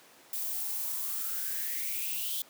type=noise with high-pass filter sweep; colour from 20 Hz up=violet; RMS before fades=-34 dBFS; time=0.33-2.42 s; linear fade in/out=2 ms; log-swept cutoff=600 to 3400 Hz; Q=8.2; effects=pink hiss -56 dBFS RMS until 2.49 s + high-pass 300 Hz 12 dB/octave